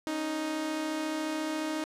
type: tone pair together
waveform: sawtooth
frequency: 277.2 / 311.4 Hz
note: C#4 / D#4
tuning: 0 / +2 cents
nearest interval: major second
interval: 202 cents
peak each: -36 / -27 dBFS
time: 0.07-1.84 s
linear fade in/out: 0 ms
effects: low-pass 10000 Hz 12 dB/octave + 11-bit